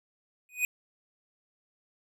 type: tone with exponential growth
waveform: square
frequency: 2489 Hz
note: D#7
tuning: in tune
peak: -22 dBFS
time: 0.49-0.65 s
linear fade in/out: 1 ms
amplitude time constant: 34 ms
effects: none